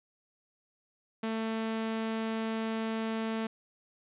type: tone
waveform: sawtooth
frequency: 222.8 Hz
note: A3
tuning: 22 cents sharp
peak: -27 dBFS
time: 1.23-3.47 s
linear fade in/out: 5 ms
effects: resampled to 8000 Hz + 11-bit